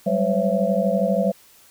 sine tone cluster, 188.9 / 201.2 / 512 / 559 / 668 Hz, F#3 / G3 / C5 / C#5 / E5, +36 / +45 / -38 / +14 / +23 cents, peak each -24 dBFS, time 0.06-1.32 s, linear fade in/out 10 ms, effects white hiss -52 dBFS RMS until 1.7 s

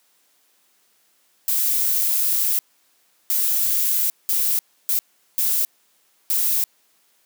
violet noise bursts at uneven times, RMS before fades -20 dBFS, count 6, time 1.48-2.59 / 3.3-4.1 / 4.29-4.59 / 4.89-4.99 / 5.38-5.65 / 6.3-6.64 s, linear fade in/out 0 ms, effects white hiss -62 dBFS RMS until 7.25 s + high-pass 200 Hz 12 dB/octave

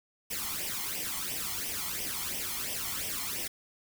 white noise with flanger, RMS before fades -35 dBFS, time 0.3-3.48 s, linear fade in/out 10 ms, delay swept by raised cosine 0.35 to 0.96 ms, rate 2.9 Hz, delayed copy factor +0.7, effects none

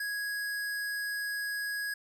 square tone, 1661.2 Hz, G#6, in tune, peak -33 dBFS, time 0-1.94 s, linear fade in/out 5 ms, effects none

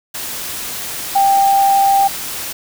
sine tone in noise, 789 Hz, G5, 11 cents sharp, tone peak -9 dBFS, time 1.15-2.08 s, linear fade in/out 10 ms, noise white, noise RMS -25 dBFS, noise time 0.14-2.53 s, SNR +13 dB, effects none

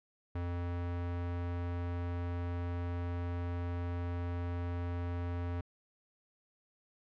square tone, 87.31 Hz, F2, in tune, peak -35 dBFS, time 0.35-5.61 s, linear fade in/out 5 ms, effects low-pass 2000 Hz 12 dB/octave

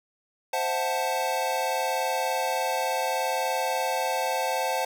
square chord, F# half-diminished seventh, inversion second, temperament equal, 523.3 / 659.3 / 740 / 880 Hz, C5 / E5 / F#5 / A5, 0 / 0 / 0 / 0 cents, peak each -31 / -34 / -31 / -30 dBFS, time 0.53-4.85 s, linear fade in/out 5 ms, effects none

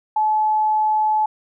sine tone, 860 Hz, A5, 40 cents flat, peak -15 dBFS, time 0.16-1.26 s, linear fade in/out 5 ms, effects none

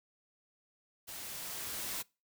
white noise with level ramp, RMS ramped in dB -45 to -38 dBFS, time 1.07-2.03 s, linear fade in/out 20 ms, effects noise-tail reverb RT60 0.3 s tail -25 dB re dry

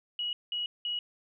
sine tone bursts, 2911 Hz, F#7, 29 cents flat, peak -30 dBFS, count 3, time 0.19-0.99 s, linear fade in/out 2 ms, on 140 ms, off 190 ms, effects none

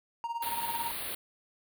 triangle tone with tremolo, 932.3 Hz, A#5, in tune, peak -28 dBFS, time 0.24-0.91 s, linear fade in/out 0 ms, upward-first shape sine, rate 18 Hz, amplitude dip 75%
white band-stop noise, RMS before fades -37 dBFS, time 0.42-1.15 s, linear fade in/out 5 ms, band 4500 to 9000 Hz, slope 96 dB/octave
effects none

